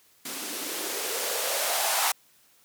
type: noise with band-pass filter sweep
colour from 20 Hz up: violet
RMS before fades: -29 dBFS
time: 0.25-2.12 s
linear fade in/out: 5 ms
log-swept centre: 240 to 850 Hz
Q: 3.9
effects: white hiss -61 dBFS RMS until 2.64 s + high-pass 60 Hz 12 dB/octave